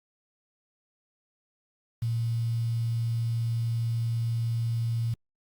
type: tone with quantisation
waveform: sine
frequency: 115.8 Hz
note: A#2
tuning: 11 cents flat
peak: -25 dBFS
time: 2.02-5.14 s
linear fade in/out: 5 ms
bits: 8
effects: Opus 48 kbps